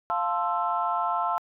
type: chord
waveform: sine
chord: F major seventh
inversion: none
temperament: equal with one note detuned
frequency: 698.5 / 880 / 1046.5 / 1326.1 Hz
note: F5 / A5 / C6 / E6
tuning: 0 / 0 / 0 / +10 cents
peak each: -29 dBFS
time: 0.1-1.38 s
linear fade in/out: 0 ms
effects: tanh soft clip ceiling -13 dBFS